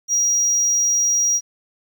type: tone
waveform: triangle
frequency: 5730 Hz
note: F8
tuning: 44 cents sharp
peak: -14 dBFS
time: 0.08-1.41 s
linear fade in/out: 50 ms
effects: 9-bit